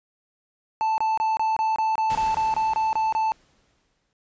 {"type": "tone bursts", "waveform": "triangle", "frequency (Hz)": 880, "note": "A5", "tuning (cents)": 0, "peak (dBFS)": -18, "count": 13, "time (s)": [0.81, 3.32], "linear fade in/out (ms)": 0, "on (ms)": 170, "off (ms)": 25}
{"type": "noise with exponential decay", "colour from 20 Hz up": "pink", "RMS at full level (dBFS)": -34, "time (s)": [2.1, 4.13], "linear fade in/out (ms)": 1, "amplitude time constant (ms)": 440}
{"effects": ["resampled to 16000 Hz"]}